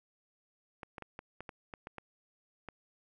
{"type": "clicks", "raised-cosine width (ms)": 0.5, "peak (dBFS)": -28, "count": 10, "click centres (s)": [0.832, 0.982, 1.023, 1.191, 1.406, 1.492, 1.738, 1.871, 1.983, 2.687], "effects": []}